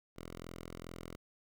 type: tone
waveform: 5% pulse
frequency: 42.43 Hz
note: F1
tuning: 49 cents flat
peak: -34 dBFS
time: 0.16-1.16 s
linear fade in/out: 10 ms
effects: none